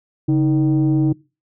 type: tone pair together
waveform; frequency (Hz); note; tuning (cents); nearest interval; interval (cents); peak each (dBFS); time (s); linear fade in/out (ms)
sine; 140 / 314.3; C#3 / D#4; +18 / +18; octave + major second; 1400; -14; 0.28-1.13; 10
effects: noise-tail reverb RT60 0.3 s tail -23 dB re dry + tanh soft clip ceiling -10 dBFS